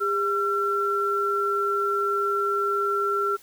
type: tone pair together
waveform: sine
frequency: 403 / 1355.5 Hz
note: G4 / E6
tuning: +48 / +48 cents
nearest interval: octave + major sixth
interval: 2100 cents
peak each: -26 / -23 dBFS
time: 0-3.37 s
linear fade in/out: 20 ms
effects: white hiss -52 dBFS RMS until 3.42 s